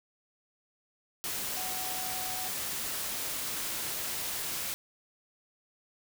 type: tone in noise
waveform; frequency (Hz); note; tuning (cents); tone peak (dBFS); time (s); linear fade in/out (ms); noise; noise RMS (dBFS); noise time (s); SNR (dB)
sine; 745; F#5; +12; -41; 1.57-2.48; 0; white; -35; 1.24-4.74; -9
effects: none